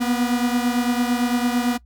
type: beating tone pair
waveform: 45% pulse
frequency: 240.9 / 249.8 Hz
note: B3 / B3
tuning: -43 / +20 cents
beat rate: 8.9 Hz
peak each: -20 / -24 dBFS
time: 0-1.78 s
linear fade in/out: 20 ms
effects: noise-tail reverb RT60 0.1 s tail -21 dB re dry + added 60 Hz sine -48 dBFS peak until 1.85 s